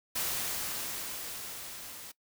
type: noise with level ramp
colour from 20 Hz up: white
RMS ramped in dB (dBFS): -32 to -46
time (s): 0.15-2.12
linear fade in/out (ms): 10
effects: noise-tail reverb RT60 0.1 s tail -21 dB re dry